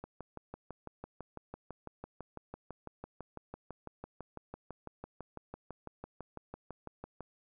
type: click train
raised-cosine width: 1 ms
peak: -29 dBFS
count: 44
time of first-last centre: 0.04-7.207 s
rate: 6 Hz
effects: none